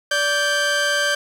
sawtooth tone pair together, 580.8 / 1568 Hz, D5 / G6, -19 / 0 cents, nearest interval octave + perfect fourth, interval 1719 cents, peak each -19 / -15 dBFS, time 0.11-1.15 s, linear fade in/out 5 ms, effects low-pass 9000 Hz 12 dB/octave + 7-bit

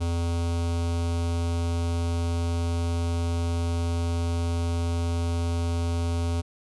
square tone with notch filter, 84.9 Hz, F2, 48 cents flat, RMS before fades -26 dBFS, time 0-6.42 s, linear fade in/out 20 ms, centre 1800 Hz, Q 1.7, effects resampled to 24000 Hz

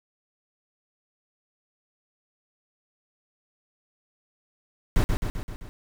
brown noise with echo, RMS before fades -19 dBFS, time 4.96-5.04 s, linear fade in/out 0 ms, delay 130 ms, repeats 5, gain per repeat -4 dB, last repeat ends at 5.69 s, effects none

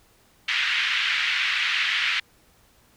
white band-pass noise, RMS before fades -24 dBFS, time 0.48-2.2 s, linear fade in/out 5 ms, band 1600 to 3100 Hz, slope 24 dB/octave, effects pink hiss -59 dBFS RMS until 2.96 s

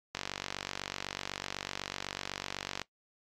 click train, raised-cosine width 0.2 ms, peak -17 dBFS, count 129, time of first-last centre 0.15-2.817 s, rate 48 Hz, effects noise-tail reverb RT60 0.1 s tail -20 dB re dry + AAC 64 kbps

